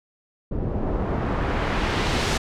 pink noise with low-pass filter sweep, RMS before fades -24 dBFS, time 0.51-2.38 s, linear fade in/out 10 ms, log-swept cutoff 360 to 6400 Hz, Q 0.76, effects none

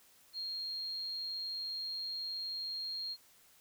sine tone, 4233 Hz, C8, 19 cents sharp, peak -37 dBFS, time 0.33-3.17 s, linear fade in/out 50 ms, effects white hiss -64 dBFS RMS until 3.6 s

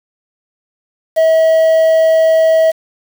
triangle tone with quantisation, 644 Hz, E5, 41 cents flat, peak -5 dBFS, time 1.16-2.72 s, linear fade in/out 20 ms, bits 5, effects none

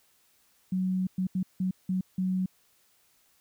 sine tone bursts at uneven times, 185.9 Hz, F#3, 8 cents sharp, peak -25 dBFS, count 6, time 0.72-1.07 / 1.18-1.27 / 1.35-1.43 / 1.6-1.71 / 1.89-2.01 / 2.18-2.46 s, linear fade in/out 5 ms, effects white hiss -66 dBFS RMS until 3.4 s

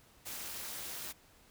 white noise with amplitude modulation, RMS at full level -39 dBFS, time 0.25-1.13 s, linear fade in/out 20 ms, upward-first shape sine, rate 262 Hz, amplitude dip 85%, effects pink hiss -63 dBFS RMS until 1.5 s

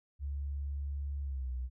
sine tone with pitch glide, 70.6 to 62.9 Hz, C#2 to B1, +32 to +32 cents, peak -34 dBFS, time 0.19-1.7 s, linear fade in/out 50 ms, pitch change -200 cents, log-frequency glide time 1.22-1.51 s, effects none

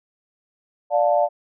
sine chord, D minor, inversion none, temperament just, 587.3 / 704.8 / 881 Hz, D5 / F5 / A5, 0 / +16 / +2 cents, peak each -18 / -19 / -24 dBFS, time 0.9-1.29 s, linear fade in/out 50 ms, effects none

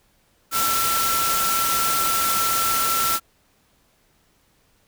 sine tone in noise, 1342 Hz, E6, 31 cents sharp, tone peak -22 dBFS, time 0.51-3.2 s, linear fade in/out 50 ms, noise white, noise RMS -23 dBFS, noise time 0.51-3.2 s, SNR -2 dB, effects pink hiss -62 dBFS RMS until 4.87 s

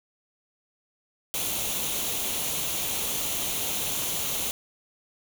white noise with comb filter, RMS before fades -29 dBFS, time 1.34-4.51 s, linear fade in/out 0 ms, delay 0.3 ms, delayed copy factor +0.55, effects none

